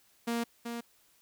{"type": "tone pair in turn", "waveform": "sawtooth", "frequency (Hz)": [234, 235], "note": ["A#3", "A#3"], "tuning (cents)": [7, 14], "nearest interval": "unison", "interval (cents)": 7, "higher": "second", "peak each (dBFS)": [-26, -32], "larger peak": "first", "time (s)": [[0.27, 0.44], [0.65, 0.81]], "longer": "first", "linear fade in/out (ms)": 10, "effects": ["white hiss -66 dBFS RMS until 1.21 s"]}